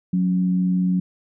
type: tone pair together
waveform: sine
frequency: 182.2 / 276.4 Hz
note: F#3 / C#4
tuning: -26 / -5 cents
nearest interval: perfect fifth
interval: 721 cents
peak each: -17 / -29 dBFS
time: 0.13-1 s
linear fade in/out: 5 ms
effects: none